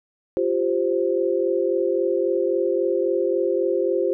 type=chord; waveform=sine; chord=F suspended second; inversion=none; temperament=just; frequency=349.2 / 392.9 / 523.8 Hz; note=F4 / G4 / C5; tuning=0 / +4 / +2 cents; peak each=-23 / -23 / -23 dBFS; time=0.37-4.13 s; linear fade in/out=0 ms; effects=none